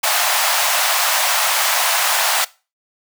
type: high-pass noise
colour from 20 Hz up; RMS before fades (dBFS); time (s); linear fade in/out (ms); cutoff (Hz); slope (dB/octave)
pink; -17; 0.03-2.45; 10; 640; 48
effects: noise-tail reverb RT60 0.3 s tail -20 dB re dry